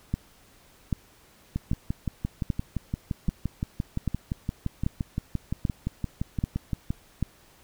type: two click trains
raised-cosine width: 5 ms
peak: -15 / -13 dBFS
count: 32 / 10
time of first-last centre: 1.56-6.905 / 0.14-7.227 s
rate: 5.8 / 1.27 Hz
effects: pink hiss -57 dBFS RMS until 7.63 s